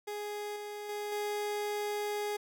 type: tone with level steps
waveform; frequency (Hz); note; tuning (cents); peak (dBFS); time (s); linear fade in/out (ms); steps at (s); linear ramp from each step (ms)
30% pulse; 415.3; G#4; 0; -34 / -37 / -33 / -30; 0.07-2.37; 10; 0.56 / 0.89 / 1.12; 2
effects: none